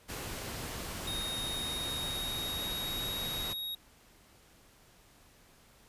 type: noise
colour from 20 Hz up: pink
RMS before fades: -40 dBFS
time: 0.08-3.54 s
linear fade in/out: 20 ms
type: tone with pitch glide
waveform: square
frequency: 3729 to 3777 Hz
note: A#7 to A#7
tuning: 0 to +22 cents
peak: -36 dBFS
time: 1.07-3.75 s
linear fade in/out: 5 ms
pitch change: +22 cents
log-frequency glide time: 1.42-2.96 s
effects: pink hiss -61 dBFS RMS until 5.88 s + resampled to 32000 Hz